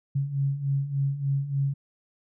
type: beating tone pair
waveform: sine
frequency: 136.4 / 139.8 Hz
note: C#3 / C#3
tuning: -28 / +15 cents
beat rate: 3.4 Hz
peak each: -30 / -25 dBFS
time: 0.15-1.74 s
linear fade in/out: 10 ms
effects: none